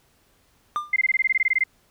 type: tone with exponential decay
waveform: triangle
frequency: 1199 Hz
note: D6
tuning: 36 cents sharp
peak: -17 dBFS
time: 0.76-0.96 s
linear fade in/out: 0 ms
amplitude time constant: 43 ms
type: tone bursts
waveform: sine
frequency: 2087 Hz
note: C7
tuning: 5 cents flat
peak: -16 dBFS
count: 14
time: 0.93-1.638 s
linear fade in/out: 5 ms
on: 32 ms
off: 20 ms
effects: pink hiss -62 dBFS RMS until 1.9 s